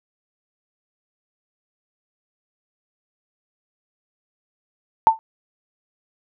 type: tone with exponential decay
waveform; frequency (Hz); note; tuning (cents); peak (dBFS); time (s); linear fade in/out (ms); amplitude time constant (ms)
sine; 892; A5; +23; -4; 5.07-5.19; 0; 25
effects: none